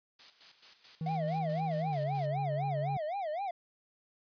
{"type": "noise with tremolo", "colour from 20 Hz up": "blue", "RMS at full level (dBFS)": -46, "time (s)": [0.19, 2.27], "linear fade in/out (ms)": 5, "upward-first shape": "square", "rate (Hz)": 4.6, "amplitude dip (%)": 65}
{"type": "tone with pitch glide", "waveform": "triangle", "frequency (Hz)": [160, 141.72], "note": ["D#3", "C#3"], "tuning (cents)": [49, 39], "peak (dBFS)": -31, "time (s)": [1.01, 2.97], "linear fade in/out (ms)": 2, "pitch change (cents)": -210, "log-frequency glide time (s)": [1.86, 1.98]}
{"type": "tone with vibrato", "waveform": "triangle", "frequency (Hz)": 698.5, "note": "F5", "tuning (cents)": 0, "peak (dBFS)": -31, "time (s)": [1.06, 3.51], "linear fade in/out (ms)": 5, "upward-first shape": "sine", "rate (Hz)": 3.9, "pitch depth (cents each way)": 260}
{"effects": ["resampled to 11025 Hz"]}